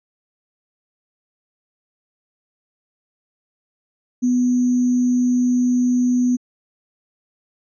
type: tone with sample-and-hold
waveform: sine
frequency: 247.8 Hz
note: B3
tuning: 6 cents sharp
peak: -14 dBFS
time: 4.22-6.37 s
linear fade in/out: 20 ms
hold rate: 6300 Hz
effects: resampled to 24000 Hz